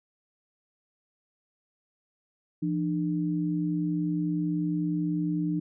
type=tone pair together; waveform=sine; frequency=170 / 300.9 Hz; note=F3 / D4; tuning=-46 / +42 cents; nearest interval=minor seventh; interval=988 cents; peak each=-28 dBFS; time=2.62-5.6 s; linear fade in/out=10 ms; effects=none